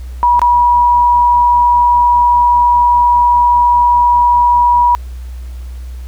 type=tone with dropouts; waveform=sine; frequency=967 Hz; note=B5; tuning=37 cents flat; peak=-6 dBFS; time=0.23-4.95 s; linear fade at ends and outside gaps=0 ms; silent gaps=0.394-0.417 s; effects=added 62 Hz sine -23 dBFS peak until 6.07 s + pink hiss -45 dBFS RMS until 6.07 s